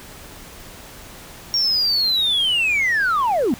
sine linear sweep, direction down, 5590 to 204.6 Hz, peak -14 dBFS, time 1.54-3.54 s, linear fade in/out 0 ms, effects tanh soft clip ceiling -14 dBFS + pink hiss -40 dBFS RMS until 3.59 s

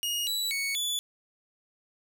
sawtooth tone with pitch steps, 2869 / 3937 / 2221 / 3453 Hz, F7 / B7 / C#7 / A7, +46 / -6 / +3 / -33 cents, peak -25 dBFS, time 0.03-0.99 s, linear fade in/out 0 ms, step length 240 ms, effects none

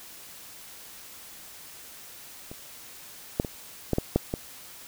clicks, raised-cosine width 2 ms, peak -26 / -9 / -19 / -10 / -10 / -7 / -14 dBFS, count 7, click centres 2.515 / 3.399 / 3.448 / 3.933 / 3.984 / 4.16 / 4.339 s, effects white hiss -46 dBFS RMS until 4.87 s

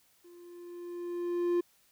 triangle tone with level ramp, 349.2 Hz, F4, in tune, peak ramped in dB -50 to -22 dBFS, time 0.24-1.61 s, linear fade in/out 10 ms, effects white hiss -67 dBFS RMS until 1.91 s

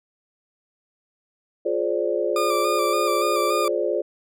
sine chord, D half-diminished seventh, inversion first, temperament just, 352.4 / 422.9 / 528.6 / 587.3 Hz, F4 / Ab4 / C5 / D5, +16 / +31 / +18 / 0 cents, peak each -26 dBFS, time 1.65-4.02 s, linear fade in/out 10 ms
40% pulse tone with vibrato, 1193 Hz, D6, 27 cents sharp, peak -22 dBFS, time 2.36-3.68 s, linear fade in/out 2 ms, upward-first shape square, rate 3.5 Hz, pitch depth 30 cents each way
effects none

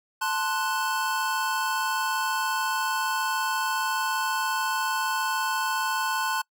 square chord, F# diminished, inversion first, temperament equal, 880 / 1046.5 / 1480 Hz, A5 / C6 / F#6, 0 / 0 / 0 cents, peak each -30 dBFS, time 0.21-6.42 s, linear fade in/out 10 ms, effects noise-tail reverb RT60 0.1 s tail -26 dB re dry

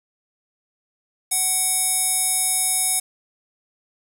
square tone with band-pass filter, 750 Hz, F#5, 23 cents sharp, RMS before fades -21 dBFS, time 1.31-3 s, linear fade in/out 10 ms, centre 9700 Hz, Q 4, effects 7-bit

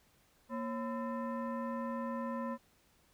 sine tone with frequency modulation, 234 Hz, A#3, 7 cents sharp, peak -35 dBFS, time 0.49-2.58 s, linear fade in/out 50 ms, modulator 780 Hz, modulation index 1.1, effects pink hiss -69 dBFS RMS until 3.13 s

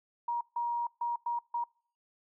sine tone bursts at uneven times, 948 Hz, A#5, 29 cents sharp, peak -29 dBFS, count 5, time 0.28-0.41 / 0.56-0.87 / 1.01-1.16 / 1.26-1.39 / 1.54-1.64 s, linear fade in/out 5 ms, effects noise-tail reverb RT60 0.5 s tail -26 dB re dry

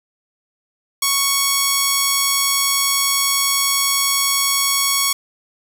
5% pulse tone, 1110 Hz, C#6, 2 cents sharp, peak -3 dBFS, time 1.02-5.13 s, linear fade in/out 5 ms, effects 7-bit

